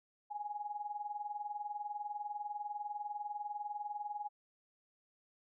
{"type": "tone with tremolo", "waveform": "sine", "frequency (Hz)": 830.6, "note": "G#5", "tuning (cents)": 0, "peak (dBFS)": -35, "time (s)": [0.3, 4.29], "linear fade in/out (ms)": 20, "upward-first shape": "triangle", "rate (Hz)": 20, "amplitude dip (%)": 85, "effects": []}